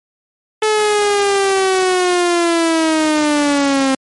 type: linear sweep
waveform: sawtooth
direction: down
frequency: 433.7 to 264.5 Hz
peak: -8 dBFS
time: 0.62-3.95 s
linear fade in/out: 5 ms
effects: MP3 48 kbps